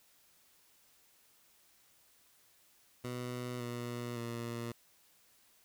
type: tone with pitch steps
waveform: 15% pulse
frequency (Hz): 123.47 / 120.51 / 117.62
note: B2 / B2 / A#2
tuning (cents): 0 / -42 / +16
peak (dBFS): -32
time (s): 3.04-4.72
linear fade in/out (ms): 5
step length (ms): 560
effects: white hiss -67 dBFS RMS until 5.64 s